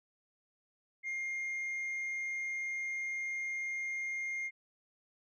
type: tone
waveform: sine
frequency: 2121 Hz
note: C7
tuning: 23 cents sharp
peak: -32 dBFS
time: 1.03-4.51 s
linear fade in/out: 50 ms
effects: tanh soft clip ceiling -34 dBFS